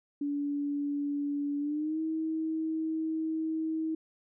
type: tone with pitch glide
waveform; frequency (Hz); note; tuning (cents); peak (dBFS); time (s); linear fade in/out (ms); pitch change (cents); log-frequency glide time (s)
sine; 287.2 to 318.7; D4 to D#4; -39 to +42; -29; 0.21-3.95; 5; +181; 1.59-2
effects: none